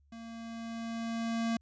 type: tone with level ramp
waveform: square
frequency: 229 Hz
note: A#3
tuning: 31 cents flat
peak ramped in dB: -45 to -29 dBFS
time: 0.12-1.57 s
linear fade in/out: 5 ms
effects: added 71 Hz sine -63 dBFS peak until 1.61 s + resampled to 16000 Hz